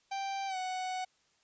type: tone with pitch glide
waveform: 45% pulse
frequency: 784 to 742.1 Hz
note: G5 to F#5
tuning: 0 to +5 cents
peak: -34 dBFS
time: 0.11-1.05 s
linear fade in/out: 10 ms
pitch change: -95 cents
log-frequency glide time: 0.47-0.57 s
effects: white hiss -71 dBFS RMS until 1.43 s + resampled to 16000 Hz